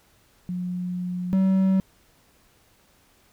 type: tone pair in turn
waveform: sine / triangle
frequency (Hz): 179.5 / 190.51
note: F3 / G3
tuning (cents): +48 / -49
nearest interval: minor second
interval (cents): 103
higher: second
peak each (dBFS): -26 / -15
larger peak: second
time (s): 0.49-1.33 / 1.33-1.8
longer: first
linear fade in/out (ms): 0
effects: pink hiss -60 dBFS RMS until 3.32 s